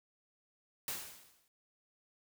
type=noise with exponential decay; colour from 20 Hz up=white; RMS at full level=-37 dBFS; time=0.88-1.48 s; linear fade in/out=1 ms; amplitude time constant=130 ms; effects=none